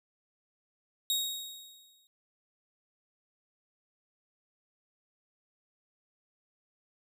sawtooth tone with exponential decay, 3766 Hz, A#7, 17 cents sharp, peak -23 dBFS, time 1.1-2.07 s, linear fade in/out 1 ms, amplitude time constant 210 ms, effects none

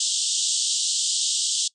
white band-pass noise, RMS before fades -24 dBFS, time 0-1.68 s, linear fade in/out 5 ms, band 3000 to 8500 Hz, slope 96 dB/octave, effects noise-tail reverb RT60 0.1 s tail -22 dB re dry

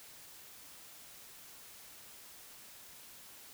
silence, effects white hiss -54 dBFS RMS until 3.53 s

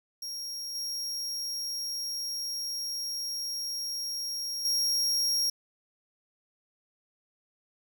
40% pulse tone with level steps, 5588 Hz, F8, in tune, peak -34 / -31 / -24 dBFS, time 0.22-5.5 s, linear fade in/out 5 ms, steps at 0.75 / 4.65 s, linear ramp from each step 2 ms, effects none

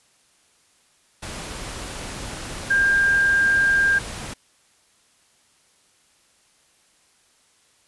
sine tone in noise, 1600 Hz, G6, 35 cents sharp, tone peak -15 dBFS, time 2.7-3.99 s, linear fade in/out 10 ms, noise pink, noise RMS -33 dBFS, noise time 1.22-4.34 s, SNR +15 dB, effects white hiss -60 dBFS RMS until 7.87 s + resampled to 24000 Hz

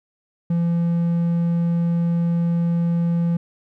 triangle tone, 170 Hz, F3, 46 cents flat, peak -15 dBFS, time 0.5-3.37 s, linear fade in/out 5 ms, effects none

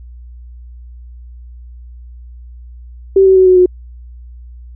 sine tone with pitch steps, 386.4 / 380.4 / 374.5 / 368.7 / 363 Hz, G4 / F#4 / F#4 / F#4 / F#4, -25 / +48 / +21 / -6 / -33 cents, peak -4 dBFS, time 3.16-3.66 s, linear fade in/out 5 ms, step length 100 ms, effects added 60 Hz sine -31 dBFS peak until 4.75 s

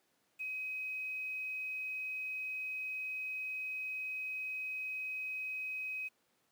sine tone with quantisation, 2529 Hz, D#7, 28 cents sharp, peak -37 dBFS, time 0.39-6.09 s, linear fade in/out 20 ms, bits 10, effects pink hiss -75 dBFS RMS until 6.51 s + high-pass 200 Hz 12 dB/octave

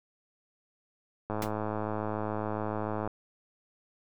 click train, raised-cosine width 1 ms, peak -19 dBFS, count 191, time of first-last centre 1.3-3.076 s, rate 107 Hz
pink noise with exponential decay, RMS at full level -30 dBFS, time 1.42-1.51 s, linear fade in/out 2 ms, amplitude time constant 19 ms
effects none

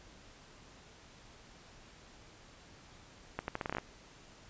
accelerating click train, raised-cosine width 0.5 ms, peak -20 dBFS, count 10, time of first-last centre 3.39-3.784 s, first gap 91 ms, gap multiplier 0.8, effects pink hiss -57 dBFS RMS until 4.49 s + resampled to 16000 Hz

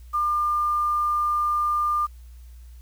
sine tone with quantisation, 1200 Hz, D6, 37 cents sharp, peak -20 dBFS, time 0.13-2.07 s, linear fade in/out 20 ms, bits 8, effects added 60 Hz sine -41 dBFS peak until 2.81 s + white hiss -61 dBFS RMS until 2.81 s

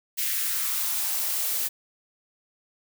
blue noise with high-pass filter sweep, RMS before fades -27 dBFS, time 0.17-1.69 s, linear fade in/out 20 ms, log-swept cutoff 2100 to 360 Hz, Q 1.9, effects none

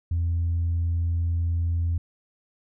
sine tone, 84.6 Hz, E2, 45 cents sharp, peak -20 dBFS, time 0.11-1.98 s, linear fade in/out 5 ms, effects tanh soft clip ceiling -19 dBFS

